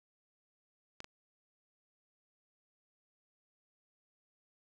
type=clicks; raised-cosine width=0.2 ms; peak=-26 / -30 dBFS; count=2; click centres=1.004 / 1.044 s; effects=none